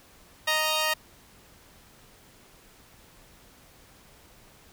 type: tone pair together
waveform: 10% pulse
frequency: 622.2 / 932.3 Hz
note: D#5 / A#5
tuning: 0 / 0 cents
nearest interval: perfect fifth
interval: 700 cents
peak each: -18 dBFS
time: 0.47-0.94 s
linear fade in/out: 10 ms
effects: pink hiss -55 dBFS RMS until 4.72 s